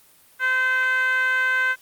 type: tone with band-pass filter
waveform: 10% pulse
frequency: 515 Hz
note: C5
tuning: 28 cents flat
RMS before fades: -21 dBFS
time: 0.39-1.76 s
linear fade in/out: 50 ms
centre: 1600 Hz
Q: 4.6
effects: white hiss -54 dBFS RMS until 1.81 s + Opus 32 kbps